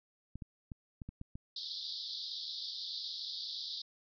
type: clicks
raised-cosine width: 5 ms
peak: -31 dBFS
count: 7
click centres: 0.356 / 0.422 / 0.718 / 1.018 / 1.09 / 1.214 / 1.355 s
type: band-pass noise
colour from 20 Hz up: pink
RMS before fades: -42 dBFS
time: 1.56-3.82 s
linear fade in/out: 5 ms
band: 3500 to 5100 Hz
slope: 96 dB/octave
effects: none